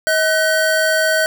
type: tone pair together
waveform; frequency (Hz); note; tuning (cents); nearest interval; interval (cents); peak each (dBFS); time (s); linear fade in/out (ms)
square; 634.5 / 1509; D#5 / F#6; +34 / +34; octave + minor third; 1500; -17 / -17; 0.07-1.26; 0
effects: none

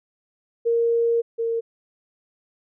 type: tone pair in turn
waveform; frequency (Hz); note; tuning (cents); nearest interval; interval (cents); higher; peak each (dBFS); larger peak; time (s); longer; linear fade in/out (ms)
sine; 465.5 / 459.4; A#4 / A#4; -2 / -25; unison; 23; first; -17 / -21; first; 0.65-1.22 / 1.38-1.61; first; 20
effects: none

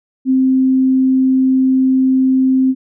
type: tone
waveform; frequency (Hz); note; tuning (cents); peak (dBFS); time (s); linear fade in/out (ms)
sine; 261.6; C4; 0; -9; 0.25-2.75; 50
effects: none

